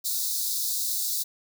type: high-pass noise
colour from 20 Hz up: white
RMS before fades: -28 dBFS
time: 0.04-1.24 s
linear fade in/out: 20 ms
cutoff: 3700 Hz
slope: 96 dB/octave
effects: none